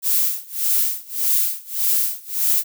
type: noise with tremolo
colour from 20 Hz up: violet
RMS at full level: -17 dBFS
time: 0.02-2.64 s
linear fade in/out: 50 ms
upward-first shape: sine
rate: 1.7 Hz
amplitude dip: 95%
effects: none